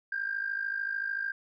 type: tone with amplitude modulation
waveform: sine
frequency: 1595 Hz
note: G6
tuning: 30 cents sharp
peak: -26 dBFS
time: 0.12-1.32 s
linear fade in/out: 5 ms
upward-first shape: sine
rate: 53.5 Hz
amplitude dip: 75%
effects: tanh soft clip ceiling -23 dBFS